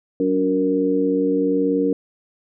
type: tone cluster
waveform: sine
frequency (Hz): 188.9 / 285.7 / 366.8 / 464.9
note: F#3 / D4 / F#4 / A#4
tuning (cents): +36 / -48 / -15 / -5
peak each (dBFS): -27 / -19 / -28 / -20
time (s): 0.2-1.93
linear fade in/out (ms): 2
effects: none